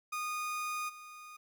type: tone with level steps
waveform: 30% pulse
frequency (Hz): 1231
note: D#6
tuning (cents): -19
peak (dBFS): -32 / -45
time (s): 0.12-1.37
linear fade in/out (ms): 10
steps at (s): 0.88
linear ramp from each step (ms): 20
effects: 12-bit